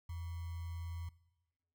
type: tone with sample-and-hold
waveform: sine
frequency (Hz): 84.4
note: E2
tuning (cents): +41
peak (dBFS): -40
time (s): 0.09-1.09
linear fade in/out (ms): 5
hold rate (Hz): 1050
effects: noise-tail reverb RT60 1.0 s tail -20 dB re dry